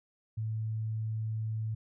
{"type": "tone", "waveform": "sine", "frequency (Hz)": 110, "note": "A2", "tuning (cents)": 0, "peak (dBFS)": -31, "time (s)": [0.37, 1.75], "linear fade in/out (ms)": 10, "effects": []}